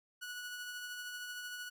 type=tone with tremolo; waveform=sawtooth; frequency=1469 Hz; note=F#6; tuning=13 cents flat; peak=-37 dBFS; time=0.21-1.7 s; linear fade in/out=20 ms; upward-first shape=triangle; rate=13 Hz; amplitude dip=35%; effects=none